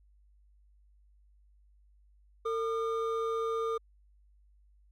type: tone pair together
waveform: triangle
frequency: 452.5 / 1209.8 Hz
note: A4 / D#6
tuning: +48 / -49 cents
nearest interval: octave + perfect fourth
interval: 1703 cents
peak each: -29 / -33 dBFS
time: 2.45-3.78 s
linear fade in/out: 10 ms
effects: added 50 Hz sine -60 dBFS peak until 4.91 s